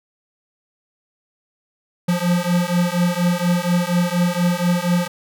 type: beating tone pair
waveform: square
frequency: 173.9 / 178.1 Hz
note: F3 / F3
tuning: -7 / +34 cents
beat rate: 4.2 Hz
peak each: -20 dBFS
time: 2.08-5.08 s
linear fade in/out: 10 ms
effects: none